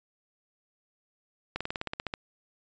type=slowing click train; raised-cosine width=0.3 ms; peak=-16 dBFS; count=11; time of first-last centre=1.56-2.139 s; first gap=46 ms; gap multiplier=1.05; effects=resampled to 16000 Hz